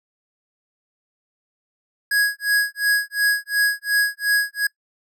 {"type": "tone with tremolo", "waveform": "square", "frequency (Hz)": 1661.2, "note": "G#6", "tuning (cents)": 0, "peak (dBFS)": -15, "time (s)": [2.11, 4.67], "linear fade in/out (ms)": 5, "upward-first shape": "sine", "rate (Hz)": 2.8, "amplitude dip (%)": 100, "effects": ["noise-tail reverb RT60 0.1 s tail -24 dB re dry"]}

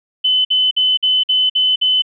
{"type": "tone bursts", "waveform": "sine", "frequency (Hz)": 3027, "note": "F#7", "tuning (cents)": 39, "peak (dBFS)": -11, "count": 7, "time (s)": [0.24, 2.022], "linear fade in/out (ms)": 10, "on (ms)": 210, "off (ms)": 52, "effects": []}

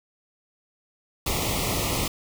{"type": "band-stop noise", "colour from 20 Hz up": "pink", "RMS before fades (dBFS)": -26, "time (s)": [1.26, 2.08], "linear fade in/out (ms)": 5, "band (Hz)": [1300, 1900], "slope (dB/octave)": 96, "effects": []}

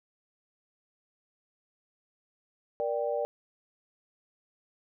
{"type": "chord", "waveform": "sine", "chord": "G minor", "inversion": "first", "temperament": "just", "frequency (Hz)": [470.4, 588, 784], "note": ["Bb4", "D5", "G5"], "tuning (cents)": [16, 2, 0], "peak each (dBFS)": [-32, -30, -36], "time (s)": [2.8, 3.25], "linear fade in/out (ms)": 0, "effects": []}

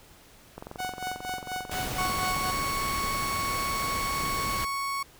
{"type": "click train", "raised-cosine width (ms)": 1, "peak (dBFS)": -24, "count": 47, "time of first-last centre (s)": [0.58, 2.634], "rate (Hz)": 22.4}
{"type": "tone with tremolo", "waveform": "sawtooth", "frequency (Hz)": 740, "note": "F#5", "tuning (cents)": 0, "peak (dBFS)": -26, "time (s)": [0.78, 2.52], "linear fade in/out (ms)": 20, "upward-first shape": "sine", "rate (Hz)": 4.2, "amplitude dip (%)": 80}
{"type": "noise", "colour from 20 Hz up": "pink", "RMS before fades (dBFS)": -34, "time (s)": [1.71, 4.65], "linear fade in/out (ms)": 5}
{"type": "tone", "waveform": "35% pulse", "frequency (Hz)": 1108.7, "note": "C#6", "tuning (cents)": 0, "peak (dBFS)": -27, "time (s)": [1.98, 5.03], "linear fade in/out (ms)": 5}
{"effects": ["pink hiss -54 dBFS RMS until 5.19 s"]}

